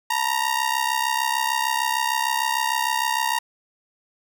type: ring-modulated tone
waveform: sawtooth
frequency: 932.3 Hz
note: A#5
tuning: in tune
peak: -14 dBFS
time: 0.1-3.39 s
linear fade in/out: 5 ms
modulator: 33.3 Hz
effects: none